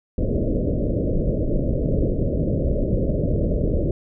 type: low-pass noise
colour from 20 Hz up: pink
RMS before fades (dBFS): -21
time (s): 0.18-3.91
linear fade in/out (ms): 2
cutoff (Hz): 610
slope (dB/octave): 96
effects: none